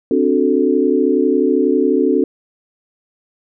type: chord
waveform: sine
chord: D dominant seventh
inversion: third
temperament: equal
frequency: 261.6 / 293.7 / 370 / 440 Hz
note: C4 / D4 / F#4 / A4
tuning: 0 / 0 / 0 / 0 cents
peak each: -17 dBFS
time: 0.11-2.24 s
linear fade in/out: 2 ms
effects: none